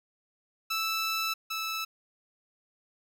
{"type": "tone pair in turn", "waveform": "15% pulse", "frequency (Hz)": [1318.5, 1311.8], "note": ["E6", "E6"], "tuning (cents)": [0, -9], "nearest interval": "unison", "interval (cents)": 9, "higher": "first", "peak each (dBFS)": [-22, -25], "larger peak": "first", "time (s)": [[0.7, 1.34], [1.5, 1.85]], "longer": "first", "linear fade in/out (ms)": 10, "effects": []}